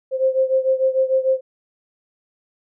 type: beating tone pair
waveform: sine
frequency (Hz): 523.3 / 530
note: C5 / C5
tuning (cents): 0 / +22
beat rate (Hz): 6.7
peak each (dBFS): -17 / -20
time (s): 0.11-1.41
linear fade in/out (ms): 50
effects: none